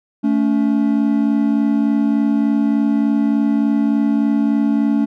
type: tone pair together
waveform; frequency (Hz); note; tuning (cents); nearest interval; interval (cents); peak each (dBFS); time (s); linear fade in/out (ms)
triangle; 220 / 283.4; A3 / C#4; 0 / +38; major third; 438; -14; 0.23-5.06; 20
effects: none